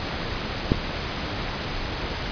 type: click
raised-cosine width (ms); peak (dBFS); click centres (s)
3; -4; 0.719
effects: pink hiss -29 dBFS RMS until 2.31 s + resampled to 11025 Hz